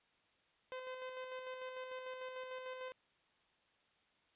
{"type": "tone with tremolo", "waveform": "sawtooth", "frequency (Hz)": 513, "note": "C5", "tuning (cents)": -34, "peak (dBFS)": -39, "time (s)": [0.72, 2.92], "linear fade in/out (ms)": 0, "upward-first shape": "square", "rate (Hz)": 6.7, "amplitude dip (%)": 35, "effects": ["white hiss -74 dBFS RMS until 4.35 s", "resampled to 8000 Hz"]}